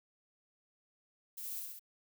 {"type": "noise with echo", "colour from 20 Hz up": "violet", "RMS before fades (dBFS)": -44, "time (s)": [1.37, 1.6], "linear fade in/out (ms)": 10, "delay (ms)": 65, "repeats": 3, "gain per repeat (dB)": -2, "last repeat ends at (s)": 1.795, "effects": []}